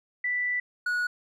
sine / triangle tone pair in turn, 1975.5 / 1459.8 Hz, B6 / F#6, 0 / -24 cents, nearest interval perfect fourth, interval 524 cents, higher first, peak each -25 / -23 dBFS, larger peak second, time 0.24-0.6 / 0.86-1.07 s, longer first, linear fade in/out 5 ms, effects none

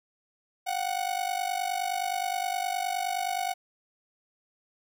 45% pulse ring-modulated tone, 740 Hz, F#5, in tune, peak -25 dBFS, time 0.66-3.54 s, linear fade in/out 20 ms, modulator 24.8 Hz, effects none

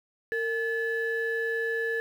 sine tone pair together, 457.2 / 1726 Hz, A#4 / A6, -34 / -34 cents, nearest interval octave + major seventh, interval 2300 cents, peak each -28 dBFS, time 0.32-2 s, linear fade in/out 0 ms, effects tanh soft clip ceiling -21 dBFS + 9-bit

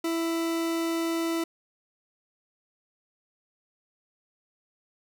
40% pulse tone, 331.2 Hz, E4, 8 cents sharp, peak -25 dBFS, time 0.04-1.44 s, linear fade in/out 5 ms, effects none

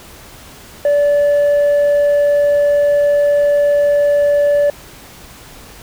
triangle tone with tanh clipping, 579 Hz, D5, 25 cents flat, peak -10 dBFS, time 0.85-4.7 s, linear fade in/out 2 ms, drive 7 dB, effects pink hiss -38 dBFS RMS until 5.82 s

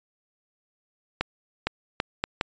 accelerating click train, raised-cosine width 0.3 ms, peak -8 dBFS, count 5, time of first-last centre 1.21-2.411 s, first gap 460 ms, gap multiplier 0.72, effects resampled to 16000 Hz

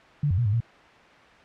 sine tone with pitch steps, 145.8 / 91 / 120.5 / 102 / 116.1 Hz, D3 / F#2 / B2 / G#2 / A#2, -12 / -28 / -42 / -31 / -7 cents, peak -20 dBFS, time 0.23-0.605 s, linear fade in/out 5 ms, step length 75 ms, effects white hiss -50 dBFS RMS until 1.44 s + low-pass 2000 Hz 12 dB/octave

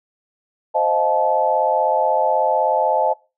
sine chord, F dominant seventh, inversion second, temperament equal with one note detuned, 523.3 / 622.3 / 698.5 / 866.9 Hz, C5 / Eb5 / F5 / A5, 0 / 0 / 0 / -26 cents, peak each -22 / -20 / -23 / -18 dBFS, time 0.74-3.14 s, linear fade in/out 20 ms, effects noise-tail reverb RT60 0.3 s tail -23 dB re dry

